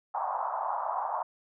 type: band-pass noise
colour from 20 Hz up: white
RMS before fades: -32 dBFS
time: 0.14-1.23 s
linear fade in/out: 5 ms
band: 680 to 1100 Hz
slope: 48 dB/octave
effects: none